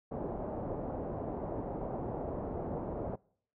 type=low-pass noise; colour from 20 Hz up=white; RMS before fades=-38 dBFS; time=0.11-3.16 s; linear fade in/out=10 ms; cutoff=690 Hz; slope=24 dB/octave; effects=noise-tail reverb RT60 0.6 s tail -25 dB re dry

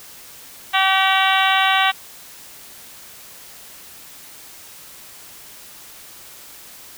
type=harmonic tone with a mistuned harmonic; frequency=382.9 Hz; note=G4; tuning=41 cents flat; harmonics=2 / 3 / 4 / 5 / 6 / 7 / 8 / 9 / 10; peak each=-19 / -21 / -22 / -23 / -24 / -24 / -25 / -26 / -26 dBFS; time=0.73-1.92 s; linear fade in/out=20 ms; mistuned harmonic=7; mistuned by=+44 cents; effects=white hiss -41 dBFS RMS until 6.97 s

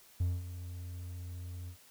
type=tone with ADSR envelope; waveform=triangle; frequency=88.5 Hz; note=F2; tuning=23 cents sharp; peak=-24 dBFS; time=0.2-1.77 s; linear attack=8 ms; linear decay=210 ms; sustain=-14 dB; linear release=92 ms; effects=tanh soft clip ceiling -22 dBFS + white hiss -60 dBFS RMS until 1.9 s

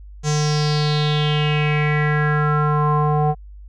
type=tone with low-pass filter sweep; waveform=square; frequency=150 Hz; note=D3; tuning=37 cents sharp; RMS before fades=-18 dBFS; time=0.23-3.35 s; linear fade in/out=50 ms; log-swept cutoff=6600 to 790 Hz; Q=5.3; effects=added 50 Hz sine -36 dBFS peak until 3.68 s

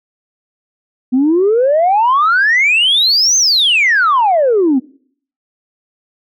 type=exponential two-way sweep; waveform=sine; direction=up then down; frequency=245.2 to 6380 to 245.2 Hz; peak=-7 dBFS; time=1.12-4.8 s; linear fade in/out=20 ms; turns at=3.37 s; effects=noise-tail reverb RT60 0.6 s tail -24 dB re dry + tanh soft clip ceiling -5 dBFS

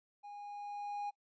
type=tone with level ramp; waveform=triangle; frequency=820 Hz; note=G#5; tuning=22 cents flat; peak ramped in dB=-45 to -34 dBFS; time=0.23-1.11 s; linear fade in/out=20 ms; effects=noise-tail reverb RT60 0.1 s tail -23 dB re dry + resampled to 16000 Hz

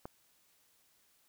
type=click; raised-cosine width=1 ms; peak=-28 dBFS; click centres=0.055 s; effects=white hiss -70 dBFS RMS until 1.28 s

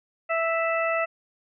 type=harmonic tone; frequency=659.3 Hz; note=E5; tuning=in tune; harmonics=1 / 2 / 3 / 4; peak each=-25 / -28 / -30 / -31 dBFS; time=0.29-1.06 s; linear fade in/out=20 ms; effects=none

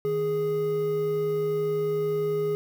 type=tone pair together; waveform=triangle; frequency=155.56 / 415.3 Hz; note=D#3 / G#4; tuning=0 / 0 cents; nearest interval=octave + perfect fourth; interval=1700 cents; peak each=-31 / -22 dBFS; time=0.05-2.55 s; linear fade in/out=0 ms; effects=8-bit

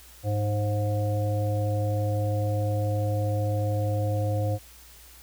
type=harmonic tone with a mistuned harmonic; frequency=103.1 Hz; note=G#2; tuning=12 cents flat; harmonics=1 / 3 / 5 / 7; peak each=-24 / -36 / -31 / -36 dBFS; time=0.23-4.59 s; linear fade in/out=50 ms; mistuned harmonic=5; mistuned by=+39 cents; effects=added 60 Hz sine -52 dBFS peak until 5.22 s + white hiss -51 dBFS RMS until 5.22 s

